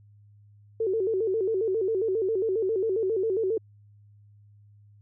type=tone with vibrato; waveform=sine; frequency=411.3 Hz; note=G#4; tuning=17 cents flat; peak=-23 dBFS; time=0.8-3.58 s; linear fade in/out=5 ms; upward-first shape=square; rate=7.4 Hz; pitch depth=150 cents each way; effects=added 103 Hz sine -52 dBFS peak until 5.01 s